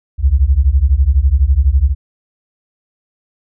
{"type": "beating tone pair", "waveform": "sine", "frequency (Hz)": [62.2, 74.2], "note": ["B1", "D2"], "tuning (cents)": [13, 18], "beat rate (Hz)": 12, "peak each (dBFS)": [-11, -11], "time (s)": [0.18, 1.95], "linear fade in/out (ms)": 50, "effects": []}